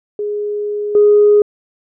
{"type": "tone with level steps", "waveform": "sine", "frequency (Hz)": 415.3, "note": "G#4", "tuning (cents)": 0, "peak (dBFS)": [-17, -5], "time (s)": [0.19, 1.42], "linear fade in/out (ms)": 2, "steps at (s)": 0.95, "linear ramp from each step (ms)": 2, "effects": ["tanh soft clip ceiling -1 dBFS"]}